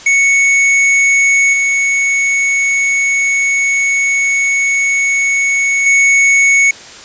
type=tone with level steps; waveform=square; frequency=2217 Hz; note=C#7; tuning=in tune; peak=-8 / -11 / -7 dBFS; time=0.06-6.71 s; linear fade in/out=5 ms; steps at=1.53 / 5.86 s; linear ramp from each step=5 ms; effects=white hiss -33 dBFS RMS until 7.04 s + resampled to 16000 Hz